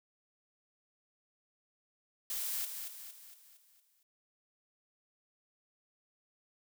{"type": "noise with echo", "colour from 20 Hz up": "blue", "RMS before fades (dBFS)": -37, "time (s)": [2.3, 2.65], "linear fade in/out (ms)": 2, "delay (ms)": 230, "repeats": 6, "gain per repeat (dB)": -6, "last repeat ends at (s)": 4.03, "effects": []}